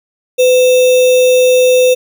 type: tone with sample-and-hold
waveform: sine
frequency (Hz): 505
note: B4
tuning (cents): +39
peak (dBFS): -5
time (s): 0.38-1.95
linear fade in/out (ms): 20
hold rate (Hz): 3150
effects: none